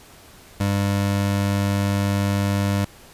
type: tone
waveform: 25% pulse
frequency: 100 Hz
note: G2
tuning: 35 cents sharp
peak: -15 dBFS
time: 0.6-2.85 s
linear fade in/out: 5 ms
effects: pink hiss -47 dBFS RMS until 3.13 s + resampled to 32000 Hz